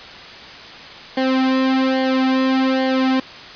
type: tone with flanger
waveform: sawtooth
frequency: 262.2 Hz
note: C4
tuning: 4 cents sharp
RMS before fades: -17 dBFS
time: 1.17-3.2 s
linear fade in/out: 5 ms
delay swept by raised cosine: 0.78 to 2.48 ms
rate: 1.2 Hz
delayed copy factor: -0.9
effects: white hiss -36 dBFS RMS until 3.55 s + resampled to 11025 Hz